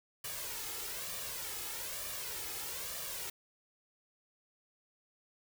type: noise with flanger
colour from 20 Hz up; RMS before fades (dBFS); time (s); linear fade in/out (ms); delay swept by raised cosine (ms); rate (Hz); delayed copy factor
white; -41; 0.24-3.3; 5; 1.7 to 2.36; 1.1; +0.6
effects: none